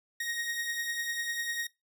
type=beating tone pair; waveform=sawtooth; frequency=1864.7 / 1874.7 Hz; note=A#6 / A#6; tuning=0 / +9 cents; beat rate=10 Hz; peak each=-36 / -30 dBFS; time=0.2-1.67 s; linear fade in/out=5 ms; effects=noise-tail reverb RT60 0.2 s tail -21 dB re dry